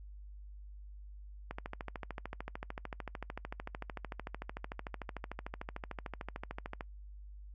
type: click train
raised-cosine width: 0.5 ms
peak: -25 dBFS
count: 72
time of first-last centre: 1.51-6.809 s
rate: 13.4 Hz
effects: noise-tail reverb RT60 0.1 s tail -25 dB re dry + added 50 Hz sine -47 dBFS peak until 7.54 s